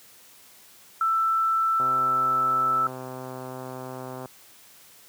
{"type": "tone with pitch glide", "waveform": "sine", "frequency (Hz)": [1328, 1318.1], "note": ["E6", "E6"], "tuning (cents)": [12, -1], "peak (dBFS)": -20, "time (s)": [1.01, 2.87], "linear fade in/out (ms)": 2, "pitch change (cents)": -13, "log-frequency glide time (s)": [1.93, 2.41]}
{"type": "click train", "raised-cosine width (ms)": 1, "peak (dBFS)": -23, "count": 318, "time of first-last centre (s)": [1.8, 4.257], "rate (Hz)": 129}
{"effects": ["white hiss -52 dBFS RMS until 5.08 s", "high-pass 80 Hz 12 dB/octave"]}